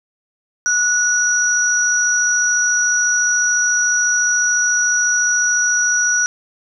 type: tone pair together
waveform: sine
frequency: 1462 / 5823 Hz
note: F#6 / F#8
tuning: -21 / -29 cents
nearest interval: 2 octaves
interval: 2392 cents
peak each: -16 dBFS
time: 0.66-6.26 s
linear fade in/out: 0 ms
effects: none